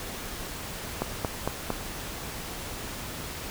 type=click train; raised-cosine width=1 ms; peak=-12 dBFS; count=4; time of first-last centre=1.02-1.703 s; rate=4.39 Hz; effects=pink hiss -37 dBFS RMS until 3.5 s